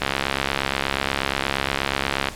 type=click train; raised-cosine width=0.3 ms; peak=-4 dBFS; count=156; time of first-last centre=0.02-2.286 s; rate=68.4 Hz; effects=pink hiss -38 dBFS RMS until 2.35 s + low-pass 11000 Hz 12 dB/octave